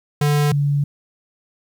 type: tone pair in turn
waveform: square / sine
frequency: 146.83 / 143.23 Hz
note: D3 / D3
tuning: 0 / -43 cents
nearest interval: unison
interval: 43 cents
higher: first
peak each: -15 dBFS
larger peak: neither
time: 0.21-0.52 / 0.52-0.84 s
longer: second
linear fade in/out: 5 ms
effects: 9-bit